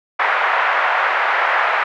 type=band-pass noise; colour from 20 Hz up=white; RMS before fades=-17 dBFS; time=0.19-1.84 s; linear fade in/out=10 ms; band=640 to 1900 Hz; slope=24 dB/octave; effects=none